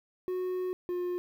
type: tone pair in turn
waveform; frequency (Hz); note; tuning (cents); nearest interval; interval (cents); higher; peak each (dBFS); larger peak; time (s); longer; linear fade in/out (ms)
triangle; 366.6 / 356.4; F#4 / F4; -16 / +35; unison; 49; first; -28; neither; 0.28-0.73 / 0.89-1.18; first; 0
effects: 10-bit